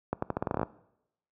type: accelerating click train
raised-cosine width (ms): 1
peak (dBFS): -14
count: 12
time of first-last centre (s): 0.13-0.631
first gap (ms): 94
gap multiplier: 0.84
effects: noise-tail reverb RT60 0.8 s tail -20 dB re dry + high-pass 80 Hz 12 dB/octave

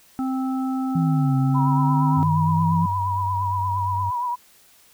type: harmonic tone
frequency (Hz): 262.1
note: C4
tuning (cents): +3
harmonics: 1 / 3 / 5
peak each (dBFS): -22 / -32 / -36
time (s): 0.19-2.23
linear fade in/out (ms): 0
type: linear two-way sweep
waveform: sine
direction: down then up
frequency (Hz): 168 to 135.1 to 168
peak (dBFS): -18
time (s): 0.95-2.86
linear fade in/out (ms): 5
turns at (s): 1.37
type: tone with vibrato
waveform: sine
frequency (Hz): 976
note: B5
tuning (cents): -21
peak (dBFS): -22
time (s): 1.54-4.36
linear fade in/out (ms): 20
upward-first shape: triangle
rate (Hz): 8.6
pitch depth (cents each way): 63
type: tone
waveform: sine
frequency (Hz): 96.8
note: G2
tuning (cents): -21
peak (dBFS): -25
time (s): 2.16-4.11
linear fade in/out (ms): 20
effects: white hiss -54 dBFS RMS until 4.93 s

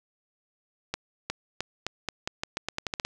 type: accelerating click train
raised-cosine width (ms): 0.2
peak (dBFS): -12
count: 14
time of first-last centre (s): 0.94-3.05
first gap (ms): 360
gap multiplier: 0.85
effects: none

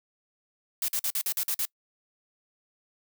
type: noise bursts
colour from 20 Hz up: blue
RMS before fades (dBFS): -28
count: 8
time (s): 0.82-1.653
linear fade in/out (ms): 2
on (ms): 63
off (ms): 47
effects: noise-tail reverb RT60 0.1 s tail -25 dB re dry

